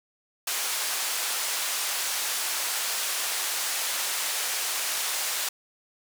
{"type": "band-pass noise", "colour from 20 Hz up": "white", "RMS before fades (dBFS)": -29, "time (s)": [0.47, 5.49], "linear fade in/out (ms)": 5, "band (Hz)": [660, 11000], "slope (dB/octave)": 12, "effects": []}